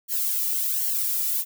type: noise with flanger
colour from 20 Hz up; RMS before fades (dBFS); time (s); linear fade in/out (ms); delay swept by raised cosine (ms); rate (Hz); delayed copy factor
violet; -25; 0.08-1.45; 50; 0.79 to 1.89; 1.3; -0.7
effects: none

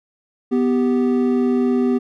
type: tone pair together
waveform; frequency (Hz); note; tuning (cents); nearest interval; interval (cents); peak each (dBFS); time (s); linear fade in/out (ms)
triangle; 247.9 / 392; B3 / G4; +7 / 0; minor sixth; 793; -14 / -18; 0.51-1.99; 20
effects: none

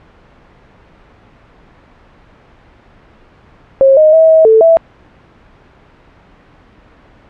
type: tone with pitch steps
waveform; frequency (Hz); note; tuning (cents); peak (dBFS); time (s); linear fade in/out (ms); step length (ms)
sine; 539 / 620 / 644 / 640 / 442.7 / 659; C#5 / D#5 / E5 / D#5 / A4 / E5; -49 / -6 / -41 / +49 / +11 / -1; -3; 3.81-4.77; 0; 160
effects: pink hiss -44 dBFS RMS until 7.29 s + low-pass 2000 Hz 12 dB/octave

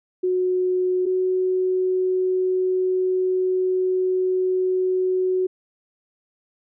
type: tone pair in turn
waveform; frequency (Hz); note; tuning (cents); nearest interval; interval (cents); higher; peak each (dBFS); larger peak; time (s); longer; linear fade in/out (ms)
sine; 366.6 / 370.6; F#4 / F#4; -16 / +3; unison; 19; second; -18; neither; 0.23-1.06 / 1.06-5.47; second; 10
effects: none

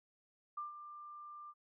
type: tone with ADSR envelope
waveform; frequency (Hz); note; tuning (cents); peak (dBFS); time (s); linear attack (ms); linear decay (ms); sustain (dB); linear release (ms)
sine; 1190; D6; +22; -38; 0.57-1.54; 8; 140; -10; 46
effects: none

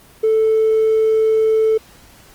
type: tone with hard clipping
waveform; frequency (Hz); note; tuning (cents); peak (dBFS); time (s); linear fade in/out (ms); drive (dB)
sine; 440; A4; 0; -12; 0.23-1.78; 10; 1
effects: pink hiss -46 dBFS RMS until 2.34 s + Opus 24 kbps

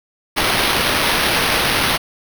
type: noise with sample-and-hold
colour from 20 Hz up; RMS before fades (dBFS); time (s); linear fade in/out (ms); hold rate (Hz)
white; -17; 0.36-1.98; 20; 7350
effects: none

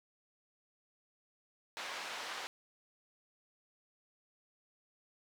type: band-pass noise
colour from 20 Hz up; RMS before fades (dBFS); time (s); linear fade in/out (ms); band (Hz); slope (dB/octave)
pink; -43; 1.77-2.47; 0; 770 to 4700; 12
effects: none

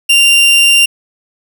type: tone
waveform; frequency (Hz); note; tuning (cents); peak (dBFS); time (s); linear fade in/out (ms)
40% pulse; 2782; F7; -7; -4; 0.09-0.86; 10
effects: 7-bit

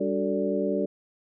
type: tone cluster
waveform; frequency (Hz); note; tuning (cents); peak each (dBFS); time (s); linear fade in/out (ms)
sine; 197.5 / 289.6 / 374.7 / 443.9 / 580; G3 / D4 / F#4 / A4 / D5; +13 / -24 / +22 / +15 / -22; -30; 0-0.86; 10
effects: none

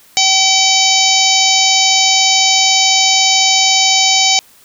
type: harmonic tone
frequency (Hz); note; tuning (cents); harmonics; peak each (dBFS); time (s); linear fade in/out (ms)
766; G5; -40; 1 / 3 / 4 / 5 / 6 / 7 / 8 / 9; -17 / -17 / -17 / -17 / -17 / -17 / -17 / -17; 0.17-4.39; 0
effects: white hiss -46 dBFS RMS until 4.64 s

